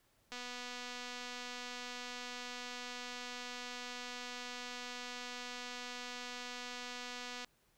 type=click train; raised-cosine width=0.2 ms; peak=-28 dBFS; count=1754; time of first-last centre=0.32-7.446 s; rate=246 Hz; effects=pink hiss -73 dBFS RMS until 7.77 s